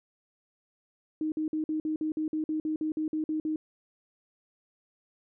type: tone bursts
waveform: sine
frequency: 311.1 Hz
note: D#4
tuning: in tune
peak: -27 dBFS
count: 15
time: 1.21-3.56 s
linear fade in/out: 2 ms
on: 110 ms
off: 50 ms
effects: none